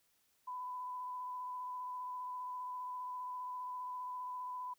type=tone with vibrato; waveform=sine; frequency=1000 Hz; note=B5; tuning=21 cents sharp; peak=-40 dBFS; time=0.47-4.74 s; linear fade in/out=10 ms; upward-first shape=square; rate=15 Hz; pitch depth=11 cents each way; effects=white hiss -75 dBFS RMS until 4.78 s